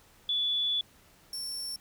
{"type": "tone pair in turn", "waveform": ["sine", "sawtooth"], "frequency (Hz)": [3443, 5436], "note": ["A7", "F8"], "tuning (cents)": [-38, -48], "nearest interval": "minor sixth", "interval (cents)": 790, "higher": "second", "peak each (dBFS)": [-26, -32], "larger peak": "first", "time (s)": [[0.29, 0.81], [1.33, 1.76]], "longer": "first", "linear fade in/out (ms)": 2, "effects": ["pink hiss -60 dBFS RMS until 1.8 s"]}